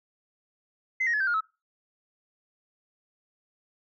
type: tone with pitch steps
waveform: sine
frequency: 2057 / 1875.4 / 1709.9 / 1558.9 / 1421.3 / 1295.8 Hz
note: C7 / A#6 / A6 / G6 / F6 / E6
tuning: -30 / +10 / -50 / -10 / +30 / -30 cents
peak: -22 dBFS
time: 1-1.408 s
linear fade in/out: 10 ms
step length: 68 ms
effects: noise-tail reverb RT60 0.3 s tail -25 dB re dry + tanh soft clip ceiling -19 dBFS